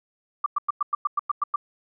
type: tone bursts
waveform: sine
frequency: 1174.7 Hz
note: D6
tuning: in tune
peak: -19 dBFS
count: 10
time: 0.44-1.56 s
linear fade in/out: 5 ms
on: 22 ms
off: 100 ms
effects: none